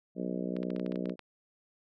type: harmonic tone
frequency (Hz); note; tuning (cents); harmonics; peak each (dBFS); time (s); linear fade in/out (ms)
61.74; B1; 0; 3 / 4 / 5 / 6 / 7 / 8 / 9 / 10; -36 / -38 / -40 / -42 / -43 / -44 / -45 / -46; 0.15-1.16; 50
type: clicks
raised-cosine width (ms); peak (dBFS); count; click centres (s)
0.3; -30; 11; 0.566 / 0.631 / 0.704 / 0.763 / 0.797 / 0.863 / 0.921 / 0.958 / 1.057 / 1.096 / 1.193
effects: none